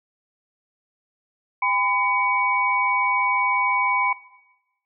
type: tone cluster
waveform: sine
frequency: 803 / 1009 / 2253 Hz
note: G5 / B5 / C#7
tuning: +41 / +37 / +28 cents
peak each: -29 / -21 / -23 dBFS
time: 1.62-4.13 s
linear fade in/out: 5 ms
effects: noise-tail reverb RT60 1.0 s tail -18 dB re dry